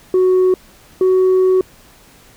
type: tone pair in turn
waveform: sine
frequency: 370 / 373 Hz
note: F#4 / F#4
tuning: 0 / +14 cents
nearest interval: unison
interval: 14 cents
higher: second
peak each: -7 dBFS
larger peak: neither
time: 0.14-0.54 / 1.01-1.61 s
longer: second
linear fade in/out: 2 ms
effects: tanh soft clip ceiling -8 dBFS + pink hiss -46 dBFS RMS until 2.36 s